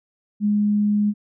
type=tone; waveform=sine; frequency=207.7 Hz; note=G#3; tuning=in tune; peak=-16 dBFS; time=0.4-1.14 s; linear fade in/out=50 ms; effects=none